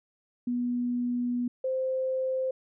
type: tone pair in turn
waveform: sine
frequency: 244 / 521.2 Hz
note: B3 / C5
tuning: -21 / -7 cents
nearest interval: octave + minor second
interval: 1314 cents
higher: second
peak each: -26 dBFS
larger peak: neither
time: 0.47-1.48 / 1.64-2.51 s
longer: first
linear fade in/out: 5 ms
effects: none